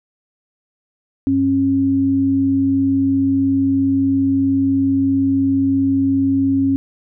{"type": "tone pair together", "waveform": "sine", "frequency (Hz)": [98, 272.3], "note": ["G2", "C#4"], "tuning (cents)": [0, -31], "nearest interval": "octave + tritone", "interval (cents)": 1769, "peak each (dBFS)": [-24, -13], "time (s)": [1.27, 6.76], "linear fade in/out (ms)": 0, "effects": []}